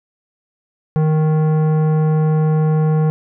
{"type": "tone with tanh clipping", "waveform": "sine", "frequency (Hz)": 155.56, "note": "D#3", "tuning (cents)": 0, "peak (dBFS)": -14, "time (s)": [0.96, 3.1], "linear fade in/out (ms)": 0, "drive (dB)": 14, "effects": []}